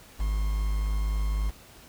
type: tone with quantisation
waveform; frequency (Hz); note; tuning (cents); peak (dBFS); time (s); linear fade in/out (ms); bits
triangle; 51.91; G#1; 0; -22; 0.19-1.51; 20; 7
effects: pink hiss -51 dBFS RMS until 1.88 s